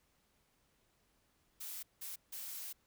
blue noise bursts at uneven times, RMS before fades -45 dBFS, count 3, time 1.6-1.83 / 2.01-2.16 / 2.32-2.73 s, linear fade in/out 10 ms, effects pink hiss -75 dBFS RMS until 2.86 s

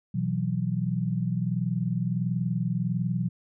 sine chord, B suspended fourth, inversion none, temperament equal, 123.47 / 164.81 / 185 Hz, B2 / E3 / F#3, 0 / 0 / 0 cents, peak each -29 dBFS, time 0.14-3.29 s, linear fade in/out 10 ms, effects none

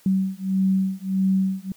sine beating tone pair, 190 / 191.6 Hz, F#3 / G3, +46 / -39 cents, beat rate 1.6 Hz, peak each -22 dBFS, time 0.06-1.72 s, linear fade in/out 2 ms, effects white hiss -55 dBFS RMS until 1.76 s

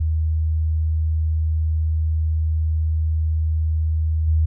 sine tone with level steps, 79 Hz, D#2, 27 cents sharp, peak -17 / -14 dBFS, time 0-4.46 s, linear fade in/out 10 ms, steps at 4.27 s, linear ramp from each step 10 ms, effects none

